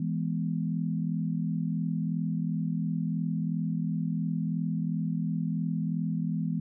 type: chord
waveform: sine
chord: E major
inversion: none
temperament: equal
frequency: 164.81 / 207.7 / 246.9 Hz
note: E3 / G#3 / B3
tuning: 0 / 0 / 0 cents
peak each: -29 / -33 / -34 dBFS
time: 0-6.6 s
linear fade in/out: 5 ms
effects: none